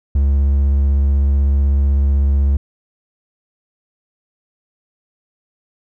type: tone with vibrato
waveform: triangle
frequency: 69.6 Hz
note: C#2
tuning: 8 cents sharp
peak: -9 dBFS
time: 0.15-2.57 s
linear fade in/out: 5 ms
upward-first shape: sine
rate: 16 Hz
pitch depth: 17 cents each way
effects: none